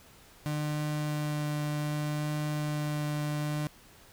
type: tone with vibrato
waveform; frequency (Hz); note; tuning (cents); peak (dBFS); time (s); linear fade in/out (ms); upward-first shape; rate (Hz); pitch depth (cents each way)
35% pulse; 149.7; D3; +33; -28; 0.46-3.67; 0; sine; 0.64; 9
effects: pink hiss -56 dBFS RMS until 4.12 s